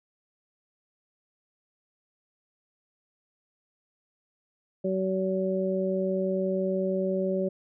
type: harmonic tone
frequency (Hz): 189.2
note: F#3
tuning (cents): +39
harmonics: 1 / 2 / 3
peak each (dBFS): -29 / -29 / -29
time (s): 4.84-7.49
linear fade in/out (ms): 10
effects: none